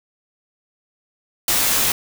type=noise with comb filter; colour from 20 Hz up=white; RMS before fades=-18 dBFS; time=1.48-1.92 s; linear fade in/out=2 ms; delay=16 ms; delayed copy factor=-0.65; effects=none